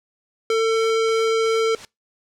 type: tone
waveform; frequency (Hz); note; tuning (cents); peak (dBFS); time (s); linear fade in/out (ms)
square; 448.6; A4; +34; -17; 0.5-1.75; 2
type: click train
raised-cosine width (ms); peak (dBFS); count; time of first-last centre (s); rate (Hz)
0.3; -26; 4; 0.9-1.463; 5.33
type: noise with exponential growth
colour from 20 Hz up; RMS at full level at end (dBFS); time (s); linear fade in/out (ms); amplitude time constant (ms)
white; -34; 1.42-1.85; 1; 92
effects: noise-tail reverb RT60 0.2 s tail -23 dB re dry + low-pass 6000 Hz 12 dB/octave